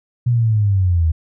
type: linear sweep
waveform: sine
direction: down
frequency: 123.47 to 77.78 Hz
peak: -12 dBFS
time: 0.26-1.12 s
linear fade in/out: 10 ms
effects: none